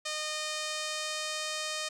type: tone with pitch glide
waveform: 5% pulse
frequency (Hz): 613 to 616.9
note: D#5 to D#5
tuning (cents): -26 to -15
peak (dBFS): -21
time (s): 0.05-1.89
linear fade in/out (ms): 10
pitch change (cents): +11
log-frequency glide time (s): 0.2-1.58
effects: low-pass 11000 Hz 12 dB/octave